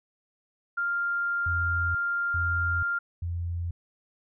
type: tone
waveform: sine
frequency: 1396.9 Hz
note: F6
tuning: in tune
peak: -25 dBFS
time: 0.77-2.99 s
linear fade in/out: 10 ms
type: tone bursts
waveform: sine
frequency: 86 Hz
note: F2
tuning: 26 cents flat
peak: -28 dBFS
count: 3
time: 1.46-3.71 s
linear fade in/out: 5 ms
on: 490 ms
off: 390 ms
effects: none